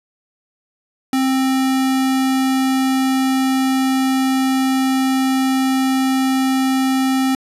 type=tone; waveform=square; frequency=263.7 Hz; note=C4; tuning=14 cents sharp; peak=-15 dBFS; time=1.13-7.35 s; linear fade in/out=2 ms; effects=resampled to 32000 Hz